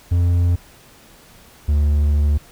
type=tone pair in turn; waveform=triangle; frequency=87.31 / 73.42 Hz; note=F2 / D2; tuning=0 / 0 cents; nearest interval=minor third; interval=300 cents; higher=first; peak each=-11 dBFS; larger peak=neither; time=0.11-0.56 / 1.68-2.38 s; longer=second; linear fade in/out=10 ms; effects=pink hiss -47 dBFS RMS until 2.51 s